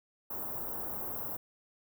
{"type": "band-stop noise", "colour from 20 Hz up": "white", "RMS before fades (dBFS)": -38, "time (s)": [0.3, 1.37], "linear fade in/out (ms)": 5, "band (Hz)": [1100, 15000], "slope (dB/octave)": 24, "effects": []}